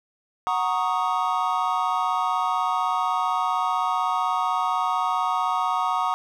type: chord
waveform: triangle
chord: D# minor seventh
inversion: first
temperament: equal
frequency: 740 / 932.3 / 1108.7 / 1244.5 Hz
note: F#5 / A#5 / C#6 / D#6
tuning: 0 / 0 / 0 / 0 cents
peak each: -25 dBFS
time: 0.47-6.14 s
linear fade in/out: 0 ms
effects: none